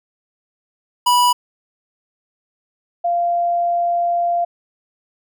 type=tone pair in turn; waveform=square / sine; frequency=980 / 693 Hz; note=B5 / F5; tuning=-14 / -14 cents; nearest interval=tritone; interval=600 cents; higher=first; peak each=-12 / -15 dBFS; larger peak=first; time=1.06-1.33 / 3.04-4.45 s; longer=second; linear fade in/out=10 ms; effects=none